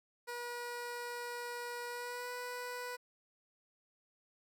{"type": "tone with pitch glide", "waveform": "15% pulse", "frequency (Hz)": [481.9, 492.9], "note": ["B4", "B4"], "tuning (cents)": [-43, -3], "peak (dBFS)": -34, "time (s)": [0.27, 2.97], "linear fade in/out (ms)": 20, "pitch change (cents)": 40, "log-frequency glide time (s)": [1.88, 2.31], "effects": []}